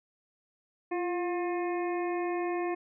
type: harmonic tone with a mistuned harmonic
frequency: 356.7 Hz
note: F4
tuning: 37 cents sharp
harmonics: 1 / 2 / 3 / 5 / 6 / 7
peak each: -30 / -36 / -40 / -44 / -46 / -47 dBFS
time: 0.91-2.75 s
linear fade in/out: 10 ms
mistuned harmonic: 1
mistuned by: -51 cents
effects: none